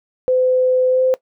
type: tone with pitch glide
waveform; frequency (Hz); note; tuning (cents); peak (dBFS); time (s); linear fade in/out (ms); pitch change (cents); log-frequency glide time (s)
sine; 510 to 516.2; C5 to C5; -44 to -23; -12; 0.28-1.14; 0; +21; 0.89-1.02
effects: noise-tail reverb RT60 0.1 s tail -18 dB re dry